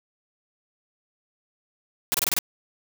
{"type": "noise bursts", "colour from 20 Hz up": "white", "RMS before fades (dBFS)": -23, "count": 6, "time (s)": [2.12, 2.388], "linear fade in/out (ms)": 0, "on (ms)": 23, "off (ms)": 26, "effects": []}